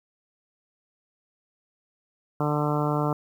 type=harmonic tone; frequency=148.6 Hz; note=D3; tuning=21 cents sharp; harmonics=1 / 2 / 3 / 4 / 5 / 6 / 7 / 8 / 9; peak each=-26 / -29 / -31 / -32 / -33 / -34 / -34 / -35 / -36 dBFS; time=2.4-3.13 s; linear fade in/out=2 ms; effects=9-bit